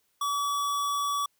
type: tone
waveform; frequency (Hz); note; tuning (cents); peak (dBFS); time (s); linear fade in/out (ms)
square; 1142; D6; -49; -27; 0.21-1.26; 5
effects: white hiss -72 dBFS RMS until 1.39 s